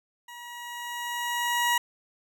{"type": "tone with level ramp", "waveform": "20% pulse", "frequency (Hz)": 959, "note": "A#5", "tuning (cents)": 49, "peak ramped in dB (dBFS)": [-37, -16], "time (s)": [0.28, 1.78], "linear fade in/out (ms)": 5, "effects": []}